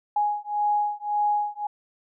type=beating tone pair; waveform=sine; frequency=830.6 / 832.4 Hz; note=G#5 / G#5; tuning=0 / +4 cents; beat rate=1.8 Hz; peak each=-25 dBFS; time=0.16-1.67 s; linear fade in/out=5 ms; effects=none